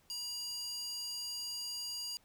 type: tone with high-pass filter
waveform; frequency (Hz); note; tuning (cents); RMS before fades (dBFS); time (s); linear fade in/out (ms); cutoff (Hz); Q
square; 958; A#5; +47; -41; 0.1-2.17; 0; 4600; 3.3
effects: pink hiss -69 dBFS RMS until 2.24 s